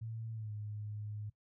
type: tone with pitch glide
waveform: sine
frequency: 112.8 to 105.25 Hz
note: A2 to G#2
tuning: +44 to +24 cents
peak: -40 dBFS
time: 0.01-1.3 s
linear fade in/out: 10 ms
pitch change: -120 cents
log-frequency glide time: 0.32-0.52 s
effects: noise-tail reverb RT60 0.1 s tail -18 dB re dry